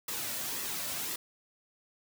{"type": "noise with flanger", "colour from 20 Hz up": "white", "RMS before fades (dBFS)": -36, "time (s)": [0.08, 1.16], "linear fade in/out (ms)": 5, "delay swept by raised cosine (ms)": [1.3, 2.5], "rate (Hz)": 1.9, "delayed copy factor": -0.5, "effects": []}